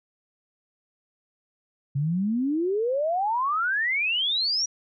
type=exponential sweep; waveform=sine; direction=up; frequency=134.2 to 5830 Hz; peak=-22 dBFS; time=1.95-4.66 s; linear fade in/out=10 ms; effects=none